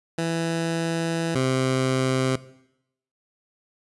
15% pulse tone pair in turn, 165.6 / 130.68 Hz, E3 / C3, +8 / -2 cents, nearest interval major third, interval 410 cents, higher first, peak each -17 / -14 dBFS, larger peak second, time 0.18-1.35 / 1.35-2.36 s, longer first, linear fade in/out 5 ms, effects noise-tail reverb RT60 0.8 s tail -18 dB re dry + resampled to 24000 Hz

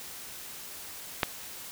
click, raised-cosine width 0.3 ms, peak -7 dBFS, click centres 1.232 s, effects white hiss -43 dBFS RMS until 1.71 s

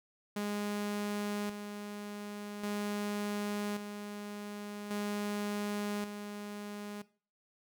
sawtooth tone with tremolo, 206.3 Hz, G#3, 11 cents flat, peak -30 dBFS, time 0.36-7.02 s, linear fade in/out 5 ms, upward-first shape square, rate 0.44 Hz, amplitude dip 55%, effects noise-tail reverb RT60 0.4 s tail -18 dB re dry

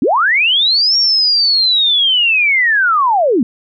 sine linear two-way sweep, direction up then down, 208.2 to 5588 to 208.2 Hz, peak -9 dBFS, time 0.02-3.43 s, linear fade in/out 2 ms, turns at 0.97 s, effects none

